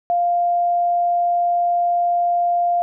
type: tone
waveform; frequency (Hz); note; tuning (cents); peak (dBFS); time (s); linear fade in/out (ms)
sine; 698.5; F5; 0; -15; 0.1-2.82; 0
effects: none